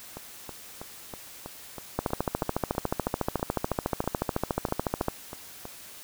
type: two click trains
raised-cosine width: 1 ms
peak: -11 / -23 dBFS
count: 44 / 18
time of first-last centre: 1.99-5.084 / 0.17-5.654 s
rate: 13.9 / 3.1 Hz
effects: white hiss -46 dBFS RMS until 6.03 s